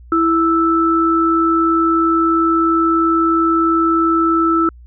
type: tone pair together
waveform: sine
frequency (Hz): 329.6 / 1318.5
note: E4 / E6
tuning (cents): 0 / 0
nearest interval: 2 octaves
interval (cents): 2400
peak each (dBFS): -14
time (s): 0.12-4.69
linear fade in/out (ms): 2
effects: added 60 Hz sine -37 dBFS peak until 4.86 s